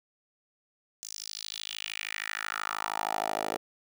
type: tone with high-pass filter sweep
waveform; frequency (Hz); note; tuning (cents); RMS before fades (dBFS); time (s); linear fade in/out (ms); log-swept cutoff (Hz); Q
10% pulse; 53; G#1; +36; -35; 1.03-3.57; 0; 6300 to 500; 3.2
effects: none